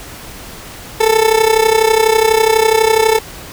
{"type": "tone with amplitude modulation", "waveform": "30% pulse", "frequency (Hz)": 442.2, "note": "A4", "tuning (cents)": 9, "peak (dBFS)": -3, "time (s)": [1, 3.19], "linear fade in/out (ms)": 10, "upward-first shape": "sine", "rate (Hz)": 32.1, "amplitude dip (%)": 75, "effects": ["pink hiss -32 dBFS RMS until 3.52 s"]}